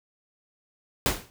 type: noise with exponential decay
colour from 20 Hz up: pink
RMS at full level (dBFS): -20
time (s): 1.06-1.3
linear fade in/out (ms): 0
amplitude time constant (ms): 52
effects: none